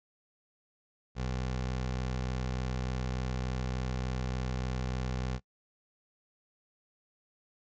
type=tone; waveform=20% pulse; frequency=63.4 Hz; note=B1; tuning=46 cents sharp; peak=-27 dBFS; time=1.15-5.4 s; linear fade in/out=50 ms; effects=noise-tail reverb RT60 0.1 s tail -23 dB re dry + resampled to 16000 Hz